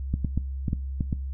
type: clicks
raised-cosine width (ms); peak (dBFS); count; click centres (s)
5; -13; 7; 0.14 / 0.247 / 0.376 / 0.682 / 0.731 / 1.008 / 1.128
effects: noise-tail reverb RT60 0.3 s tail -20 dB re dry + added 67 Hz sine -29 dBFS peak until 1.33 s